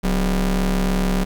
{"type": "ring-modulated tone", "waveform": "45% pulse", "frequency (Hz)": 110, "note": "A2", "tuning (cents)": 0, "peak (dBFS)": -14, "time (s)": [0.03, 1.25], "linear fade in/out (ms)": 20, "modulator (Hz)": 76.5, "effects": ["9-bit"]}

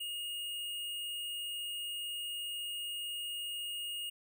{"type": "tone", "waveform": "square", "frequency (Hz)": 2857, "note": "F7", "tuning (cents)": 39, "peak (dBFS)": -38, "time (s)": [0, 4.1], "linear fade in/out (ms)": 10, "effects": []}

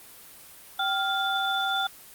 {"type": "tone cluster", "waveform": "sine", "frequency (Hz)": [775, 1400, 3507], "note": ["G5", "F6", "A7"], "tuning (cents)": [-20, 4, -6], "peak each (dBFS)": -28, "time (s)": [0.79, 1.87], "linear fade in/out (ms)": 5, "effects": ["white hiss -48 dBFS RMS until 2.14 s", "Opus 32 kbps"]}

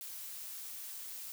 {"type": "noise", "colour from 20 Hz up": "blue", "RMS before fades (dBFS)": -45, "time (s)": [0.01, 1.32], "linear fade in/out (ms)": 0, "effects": []}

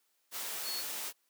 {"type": "tone in noise", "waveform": "sine", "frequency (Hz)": 4378, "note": "C#8", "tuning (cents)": -22, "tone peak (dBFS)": -37, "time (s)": [0.63, 0.84], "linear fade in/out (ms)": 50, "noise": "white", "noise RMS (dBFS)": -39, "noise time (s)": [0.31, 1.13], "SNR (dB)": -1, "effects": ["white hiss -75 dBFS RMS until 1.29 s", "high-pass 300 Hz 12 dB/octave"]}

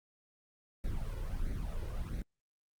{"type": "noise with flanger", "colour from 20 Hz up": "brown", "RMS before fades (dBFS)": -36, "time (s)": [0.84, 2.22], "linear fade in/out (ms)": 2, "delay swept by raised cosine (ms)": [0.48, 2.08], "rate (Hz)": 1.5, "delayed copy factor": 0.85, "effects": ["Opus 24 kbps"]}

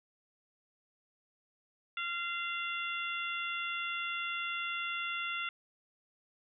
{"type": "harmonic tone", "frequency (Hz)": 690, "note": "F5", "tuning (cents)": -21, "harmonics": [2, 3, 4, 5], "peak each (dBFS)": [-38, -40, -39, -43], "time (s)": [1.97, 5.49], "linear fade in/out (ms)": 2, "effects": []}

